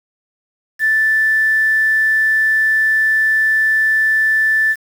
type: tone with quantisation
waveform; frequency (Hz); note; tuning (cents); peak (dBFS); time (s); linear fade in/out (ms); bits
sine; 1760; A6; 0; -11; 0.79-4.76; 50; 6
effects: none